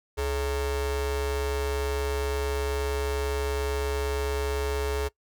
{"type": "ring-modulated tone", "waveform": "45% pulse", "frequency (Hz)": 246.9, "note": "B3", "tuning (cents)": 0, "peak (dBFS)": -23, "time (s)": [0.17, 5.09], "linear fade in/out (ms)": 20, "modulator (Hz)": 178, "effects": ["noise-tail reverb RT60 0.1 s tail -21 dB re dry"]}